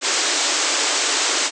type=band-pass noise; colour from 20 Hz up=white; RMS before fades=-20 dBFS; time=0.01-1.51 s; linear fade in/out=50 ms; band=270 to 8100 Hz; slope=96 dB/octave; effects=none